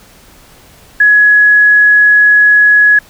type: tone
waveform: sine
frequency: 1682 Hz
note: G#6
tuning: 22 cents sharp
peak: -3 dBFS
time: 1-2.99 s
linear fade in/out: 5 ms
effects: pink hiss -41 dBFS RMS until 3.09 s